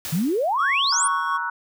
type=noise with exponential decay; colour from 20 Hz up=white; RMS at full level=-29 dBFS; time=0.05-0.74 s; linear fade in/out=0 ms; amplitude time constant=150 ms
type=exponential sweep; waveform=sine; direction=up; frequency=147.6 to 10070 Hz; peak=-19 dBFS; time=0.12-1.08 s; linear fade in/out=10 ms
type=tone; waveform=triangle; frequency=1105 Hz; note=C#6; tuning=6 cents flat; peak=-21 dBFS; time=0.58-1.38 s; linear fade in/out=20 ms
type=chord; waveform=sine; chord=F# dominant seventh; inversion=first; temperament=equal with one note detuned; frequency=942.6 / 1108.7 / 1318.5 / 1480 Hz; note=A#5 / C#6 / E6 / F#6; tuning=+19 / 0 / 0 / 0 cents; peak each=-29 / -32 / -32 / -27 dBFS; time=0.92-1.5 s; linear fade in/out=5 ms
effects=none